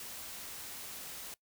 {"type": "noise", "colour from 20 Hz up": "white", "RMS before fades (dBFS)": -45, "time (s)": [0, 1.34], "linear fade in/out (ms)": 2, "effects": ["noise-tail reverb RT60 0.1 s tail -21 dB re dry"]}